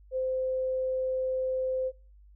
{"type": "tone", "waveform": "sine", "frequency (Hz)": 518, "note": "C5", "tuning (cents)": -17, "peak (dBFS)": -27, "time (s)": [0.11, 1.92], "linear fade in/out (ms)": 50, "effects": ["noise-tail reverb RT60 0.3 s tail -20 dB re dry", "added 50 Hz sine -52 dBFS peak until 2.35 s"]}